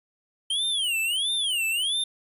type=tone with vibrato; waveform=square; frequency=3085 Hz; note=G7; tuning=28 cents flat; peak=-24 dBFS; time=0.5-2.04 s; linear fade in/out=5 ms; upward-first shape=sine; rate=1.5 Hz; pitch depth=270 cents each way; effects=resampled to 32000 Hz